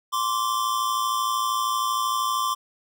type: tone pair together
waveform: square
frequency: 1046.5 / 1159.4 Hz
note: C6 / D6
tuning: 0 / -23 cents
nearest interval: major second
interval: 177 cents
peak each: -26 dBFS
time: 0.12-2.55 s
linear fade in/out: 20 ms
effects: none